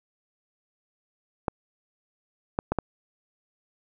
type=clicks; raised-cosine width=1 ms; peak=-10 dBFS; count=4; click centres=1.482 / 2.589 / 2.72 / 2.787 s; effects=none